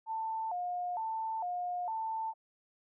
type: tone with vibrato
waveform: sine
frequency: 797 Hz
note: G5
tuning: 28 cents sharp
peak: -33 dBFS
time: 0.06-2.34 s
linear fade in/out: 50 ms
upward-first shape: square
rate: 1.1 Hz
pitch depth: 190 cents each way
effects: none